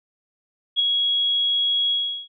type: tone with ADSR envelope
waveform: sine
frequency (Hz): 3322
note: G#7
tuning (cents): 0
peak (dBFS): -14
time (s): 0.76-2.28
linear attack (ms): 35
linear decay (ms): 9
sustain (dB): -4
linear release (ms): 370
effects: none